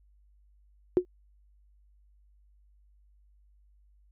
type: tone with exponential decay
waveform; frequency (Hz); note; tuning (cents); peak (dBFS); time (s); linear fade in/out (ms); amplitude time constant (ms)
sine; 361.6; F#4; -40; -14; 0.97-1.05; 0; 17
effects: added 50 Hz sine -59 dBFS peak until 4.11 s